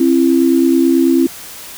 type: tone pair together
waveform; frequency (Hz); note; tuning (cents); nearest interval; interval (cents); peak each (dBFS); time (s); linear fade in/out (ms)
sine; 266.1 / 335.3; C4 / E4; +29 / +30; major third; 401; -11; 0-1.27; 5
effects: white hiss -32 dBFS RMS until 1.77 s